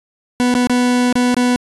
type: tone with dropouts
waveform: 40% pulse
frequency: 246.9 Hz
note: B3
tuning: in tune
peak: -11 dBFS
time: 0.4-1.56 s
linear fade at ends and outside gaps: 0 ms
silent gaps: 0.541-0.551 / 0.671-0.697 / 1.126-1.155 / 1.344-1.367 s
effects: resampled to 24000 Hz